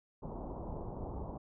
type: low-pass noise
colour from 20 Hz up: pink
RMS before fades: -42 dBFS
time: 0.22-1.38 s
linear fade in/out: 10 ms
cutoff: 1000 Hz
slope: 48 dB/octave
effects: none